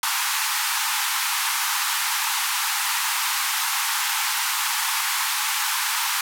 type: band-pass noise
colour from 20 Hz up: pink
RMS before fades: -24 dBFS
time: 0.03-6.21 s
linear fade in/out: 2 ms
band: 820 to 16000 Hz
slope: 96 dB/octave
effects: none